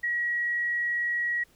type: tone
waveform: sine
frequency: 1911 Hz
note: A#6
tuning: 43 cents sharp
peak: -25 dBFS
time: 0.03-1.44 s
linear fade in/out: 10 ms
effects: pink hiss -62 dBFS RMS until 1.55 s